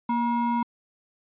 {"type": "ring-modulated tone", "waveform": "triangle", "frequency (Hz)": 596, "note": "D5", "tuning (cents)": 25, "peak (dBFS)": -17, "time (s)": [0.09, 0.63], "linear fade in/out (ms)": 5, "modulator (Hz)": 361, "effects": ["resampled to 8000 Hz"]}